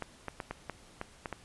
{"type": "clicks", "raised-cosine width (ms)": 0.5, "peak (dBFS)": -21, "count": 8, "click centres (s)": [0.023, 0.283, 0.402, 0.51, 0.697, 1.014, 1.258, 1.327], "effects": ["pink hiss -57 dBFS RMS until 1.44 s", "resampled to 24000 Hz"]}